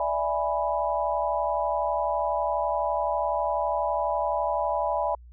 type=chord; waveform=sine; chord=E dominant seventh; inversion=third; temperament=equal; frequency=587.3 / 659.3 / 830.6 / 987.8 Hz; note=D5 / E5 / G#5 / B5; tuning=0 / 0 / 0 / 0 cents; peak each=-29 dBFS; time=0-5.15 s; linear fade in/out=2 ms; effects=added 60 Hz sine -45 dBFS peak until 5.32 s